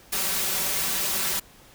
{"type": "noise with comb filter", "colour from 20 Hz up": "white", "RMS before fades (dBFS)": -26, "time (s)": [0.12, 1.4], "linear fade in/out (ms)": 10, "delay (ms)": 5.2, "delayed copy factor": 0.9, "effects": ["pink hiss -52 dBFS RMS until 1.74 s"]}